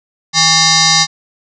sine tone with frequency modulation, 160.6 Hz, E3, 45 cents flat, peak -7 dBFS, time 0.33-1.07 s, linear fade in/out 50 ms, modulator 975 Hz, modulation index 6.1, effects none

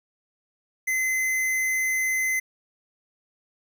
square tone, 2049 Hz, C7, 37 cents flat, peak -23 dBFS, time 0.87-2.4 s, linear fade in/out 10 ms, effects none

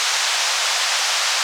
white band-pass noise, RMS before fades -20 dBFS, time 0-1.43 s, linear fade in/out 0 ms, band 650 to 6400 Hz, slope 24 dB/octave, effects none

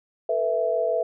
sine chord, A suspended second, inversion none, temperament equal with one note detuned, 447.9 / 493.9 / 659.3 Hz, A4 / B4 / E5, +31 / 0 / 0 cents, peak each -28 / -26 / -23 dBFS, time 0.29-1.03 s, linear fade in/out 5 ms, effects none

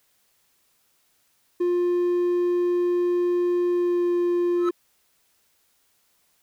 triangle tone with pitch glide, 352.7 to 350.3 Hz, F4 to F4, +17 to +5 cents, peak -17 dBFS, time 1.6-4.71 s, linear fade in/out 10 ms, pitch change -12 cents, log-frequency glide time 3.69-4.11 s
triangle tone with exponential growth, 1300 Hz, E6, 24 cents flat, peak -21 dBFS, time 4.55-4.69 s, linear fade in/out 2 ms, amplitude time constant 30 ms
effects tanh soft clip ceiling -11 dBFS + white hiss -66 dBFS RMS until 6.42 s

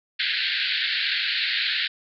white band-pass noise, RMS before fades -25 dBFS, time 0.19-1.88 s, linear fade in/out 10 ms, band 1500 to 4500 Hz, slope 96 dB/octave, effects none

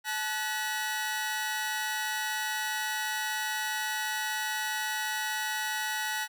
sawtooth tone cluster, 863 / 1484 / 1928 Hz, A5 / F#6 / B6, -34 / +5 / -42 cents, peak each -31 dBFS, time 0.04-6.28 s, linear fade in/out 50 ms, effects none

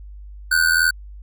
square ring-modulated tone, 1500 Hz, F#6, 23 cents sharp, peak -12 dBFS, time 0.51-0.91 s, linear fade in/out 10 ms, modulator 41.3 Hz, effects added 50 Hz sine -35 dBFS peak until 1.22 s

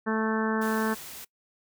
harmonic tone, 219.9 Hz, A3, 1 cent flat, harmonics 1 / 2 / 3 / 4 / 5 / 6 / 7 / 8, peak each -27 / -30 / -38 / -35 / -35 / -38 / -35 / -37 dBFS, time 0.06-0.95 s, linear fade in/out 20 ms
white noise, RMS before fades -42 dBFS, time 0.61-1.25 s, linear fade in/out 10 ms
effects noise-tail reverb RT60 0.1 s tail -22 dB re dry

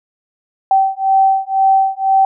sine beating tone pair, 772 / 774 Hz, G5 / G5, -27 / -22 cents, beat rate 2 Hz, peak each -13 dBFS, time 0.71-2.25 s, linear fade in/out 2 ms, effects none

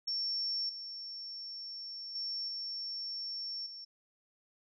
sine tone with level steps, 5450 Hz, F8, 43 cents flat, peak -32 / -41 / -35 / -37 / -44 dBFS, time 0.07-3.85 s, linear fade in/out 10 ms, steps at 0.69 / 2.15 / 2.48 / 3.66 s, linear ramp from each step 5 ms, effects none

